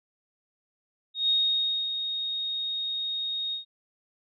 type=tone with ADSR envelope; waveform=sine; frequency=3729 Hz; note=A#7; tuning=in tune; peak=-20 dBFS; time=1.14-3.65 s; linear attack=150 ms; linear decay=600 ms; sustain=-8 dB; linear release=120 ms; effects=none